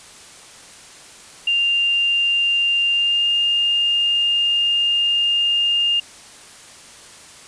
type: tone with pitch glide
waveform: sine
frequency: 2794 to 2817 Hz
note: F7 to F7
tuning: 0 to +14 cents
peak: -15 dBFS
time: 1.47-6 s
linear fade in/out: 5 ms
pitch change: +14 cents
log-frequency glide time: 2.91-3.26 s
effects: white hiss -42 dBFS RMS until 7.47 s + resampled to 22050 Hz